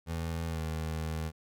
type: tone with pitch glide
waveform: 25% pulse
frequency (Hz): 82.41 to 79.46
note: E2 to D#2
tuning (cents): 0 to +37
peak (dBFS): -29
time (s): 0.06-1.32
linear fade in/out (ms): 50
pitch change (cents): -63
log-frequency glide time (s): 0.51-0.59
effects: none